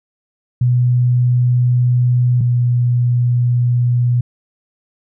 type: tone pair in turn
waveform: sine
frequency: 123.47 / 121.98 Hz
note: B2 / B2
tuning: 0 / -21 cents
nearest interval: unison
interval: 21 cents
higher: first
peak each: -10 / -11 dBFS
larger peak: first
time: 0.61-2.41 / 2.41-4.21 s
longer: neither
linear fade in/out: 5 ms
effects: none